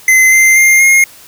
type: tone with pitch steps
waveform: square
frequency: 2053 / 2082 / 2111 / 2140 Hz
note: C7 / C7 / C7 / C7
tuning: -33 / -9 / +15 / +38 cents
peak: -5 dBFS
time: 0.08-1.04 s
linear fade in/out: 2 ms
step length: 240 ms
effects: white hiss -38 dBFS RMS until 1.27 s